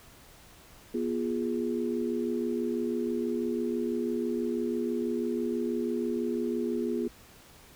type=chord; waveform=sine; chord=F diminished; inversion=second; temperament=equal with one note detuned; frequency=243.1 / 349.2 / 415.3 Hz; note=Cb4 / F4 / Ab4; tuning=-27 / 0 / 0 cents; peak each=-31 / -32 / -33 dBFS; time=0.94-7.08 s; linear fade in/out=5 ms; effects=pink hiss -54 dBFS RMS until 7.75 s